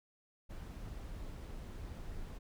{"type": "noise", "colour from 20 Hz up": "brown", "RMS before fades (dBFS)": -45, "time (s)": [0.49, 2.39], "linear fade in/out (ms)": 20, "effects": []}